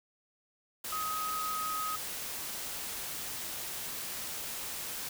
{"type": "tone in noise", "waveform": "sine", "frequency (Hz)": 1261, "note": "D#6", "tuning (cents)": 23, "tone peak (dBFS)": -33, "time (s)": [0.92, 1.96], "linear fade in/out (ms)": 5, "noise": "white", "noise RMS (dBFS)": -39, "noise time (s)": [0.84, 5.09], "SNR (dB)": 3, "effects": []}